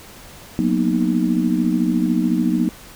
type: chord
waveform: sine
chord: B major seventh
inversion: second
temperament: equal with one note detuned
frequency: 182.77 / 233.1 / 246.9 / 311.1 Hz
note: F#3 / A#3 / B3 / D#4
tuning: -21 / 0 / 0 / 0 cents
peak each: -21 dBFS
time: 0.59-2.69 s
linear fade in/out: 0 ms
effects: pink hiss -41 dBFS RMS until 2.95 s